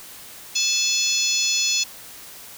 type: harmonic tone with a mistuned harmonic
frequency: 858 Hz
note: A5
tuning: 44 cents flat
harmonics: 3 / 4 / 5 / 6 / 7 / 8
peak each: -26 / -26 / -26 / -26 / -26 / -26 dBFS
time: 0.55-1.84 s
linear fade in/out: 10 ms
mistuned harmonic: 3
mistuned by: +29 cents
effects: white hiss -41 dBFS RMS until 2.57 s